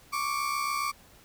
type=tone pair together; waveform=35% pulse; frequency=1104.9 / 1172 Hz; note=C#6 / D6; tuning=-6 / -4 cents; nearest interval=minor second; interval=102 cents; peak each=-31 / -28 dBFS; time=0.12-0.92 s; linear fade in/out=20 ms; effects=pink hiss -56 dBFS RMS until 1.24 s